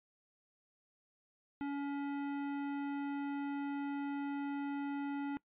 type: tone with hard clipping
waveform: triangle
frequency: 282.6 Hz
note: C#4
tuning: 34 cents sharp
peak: -38 dBFS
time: 1.61-5.37 s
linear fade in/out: 0 ms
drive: 18 dB
effects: noise-tail reverb RT60 0.1 s tail -22 dB re dry + resampled to 8000 Hz